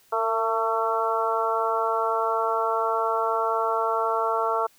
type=harmonic tone with a mistuned harmonic; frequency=224.1 Hz; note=A3; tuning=32 cents sharp; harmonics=2 / 3 / 4 / 5 / 6; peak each=-28 / -28 / -28 / -28 / -28 dBFS; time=0.12-4.67 s; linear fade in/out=10 ms; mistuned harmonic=2; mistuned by=+18 cents; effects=white hiss -59 dBFS RMS until 4.78 s